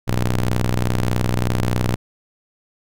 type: ring-modulated tone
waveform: sawtooth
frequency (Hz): 61.74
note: B1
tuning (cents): 0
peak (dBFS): -10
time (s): 0.07-1.96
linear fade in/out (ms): 20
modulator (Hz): 50.1
effects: none